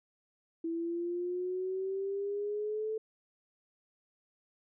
sine exponential sweep, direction up, 328.7 to 440 Hz, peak -32 dBFS, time 0.64-2.98 s, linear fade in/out 5 ms, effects none

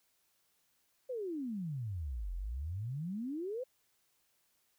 sine exponential two-way sweep, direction down then up, 532 to 41.95 to 532 Hz, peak -36 dBFS, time 1.09-3.64 s, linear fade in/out 10 ms, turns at 2.34 s, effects white hiss -75 dBFS RMS until 4.78 s

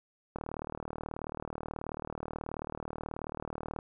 click train, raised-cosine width 1 ms, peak -23 dBFS, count 133, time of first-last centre 0.36-3.789 s, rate 38.5 Hz, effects none

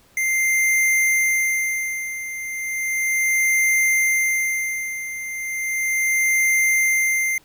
square tone with tremolo, 2093 Hz, C7, in tune, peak -16 dBFS, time 0.17-7.38 s, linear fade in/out 2 ms, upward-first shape sine, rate 0.35 Hz, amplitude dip 75%, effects pink hiss -55 dBFS RMS until 7.44 s

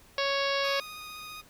harmonic tone, 554.4 Hz, C#5, in tune, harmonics 1 / 2 / 3 / 4 / 5 / 6 / 7 / 8 / 9 / 10, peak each -30 / -33 / -35 / -36 / -37 / -38 / -38 / -39 / -40 / -40 dBFS, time 0.18-0.8 s, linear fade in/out 2 ms
15% pulse tone with vibrato, 1241 Hz, D#6, 5 cents flat, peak -34 dBFS, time 0.63-1.42 s, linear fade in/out 20 ms, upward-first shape triangle, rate 15 Hz, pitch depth 14 cents each way
effects pink hiss -57 dBFS RMS until 1.49 s

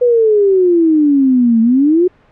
sine exponential two-way sweep, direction down then up, 498.4 to 222.3 to 372.1 Hz, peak -7 dBFS, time 0.01-2.08 s, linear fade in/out 10 ms, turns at 1.61 s, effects pink hiss -49 dBFS RMS until 2.31 s + low-pass 2000 Hz 12 dB/octave

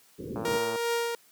pink low-pass noise, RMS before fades -33 dBFS, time 0.18-0.58 s, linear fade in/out 20 ms, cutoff 510 Hz, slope 96 dB/octave
click train, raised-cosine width 1 ms, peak -22 dBFS, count 46, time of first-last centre 0.36-0.758 s, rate 113 Hz
sawtooth tone with tremolo, 468.7 Hz, A#4, 9 cents sharp, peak -21 dBFS, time 0.45-1.15 s, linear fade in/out 2 ms, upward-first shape triangle, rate 2.6 Hz, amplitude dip 45%
effects white hiss -60 dBFS RMS until 1.31 s + high-pass 150 Hz 12 dB/octave

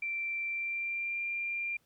sine tone with pitch glide, 2349 to 2385 Hz, D7 to D7, 0 to +26 cents, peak -32 dBFS, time 0.02-1.77 s, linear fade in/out 5 ms, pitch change +26 cents, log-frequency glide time 0.48-1.22 s, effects pink hiss -72 dBFS RMS until 1.85 s

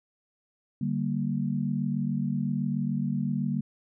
sine chord, G minor, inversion second, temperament equal with one note detuned, 146.83 / 194.31 / 233.1 Hz, D3 / G3 / Bb3, 0 / -15 / 0 cents, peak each -30 dBFS, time 0.81-3.61 s, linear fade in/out 5 ms, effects none

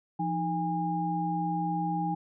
sine tone cluster, 171.8 / 311.8 / 815 Hz, F3 / D#4 / G#5, -28 / +4 / -33 cents, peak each -31 / -35 / -30 dBFS, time 0.19-2.15 s, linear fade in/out 10 ms, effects none

